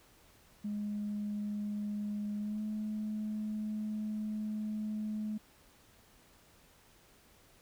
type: tone with pitch glide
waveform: sine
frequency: 207.7 to 213.7 Hz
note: G#3 to G#3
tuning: 0 to +50 cents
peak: -33 dBFS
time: 0.64-5.38 s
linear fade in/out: 10 ms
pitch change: +50 cents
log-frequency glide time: 2.39-2.62 s
effects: tanh soft clip ceiling -30 dBFS + pink hiss -63 dBFS RMS until 7.61 s